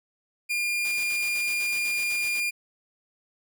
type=tone; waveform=40% pulse; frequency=2411 Hz; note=D7; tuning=45 cents sharp; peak=-24 dBFS; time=0.49-2.51 s; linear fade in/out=20 ms
type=noise with tremolo; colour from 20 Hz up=white; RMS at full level=-40 dBFS; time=0.85-2.4 s; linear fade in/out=0 ms; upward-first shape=square; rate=8 Hz; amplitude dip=55%
effects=none